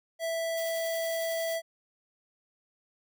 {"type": "tone", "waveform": "square", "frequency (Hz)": 659.3, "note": "E5", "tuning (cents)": 0, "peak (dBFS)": -30, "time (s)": [0.19, 1.62], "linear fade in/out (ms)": 50}
{"type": "noise with tremolo", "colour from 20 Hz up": "blue", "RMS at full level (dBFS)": -42, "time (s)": [0.57, 1.56], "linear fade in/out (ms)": 5, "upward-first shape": "triangle", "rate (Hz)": 11, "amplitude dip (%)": 40}
{"effects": []}